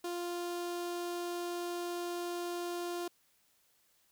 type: tone with notch filter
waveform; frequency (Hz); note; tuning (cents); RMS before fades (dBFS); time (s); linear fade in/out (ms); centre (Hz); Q
sawtooth; 349.2; F4; 0; -38; 0.04-3.08; 5; 2000; 2
effects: white hiss -71 dBFS RMS until 4.11 s